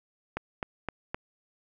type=click train; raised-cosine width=0.5 ms; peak=-16 dBFS; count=4; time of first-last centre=0.37-1.145 s; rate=3.87 Hz; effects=none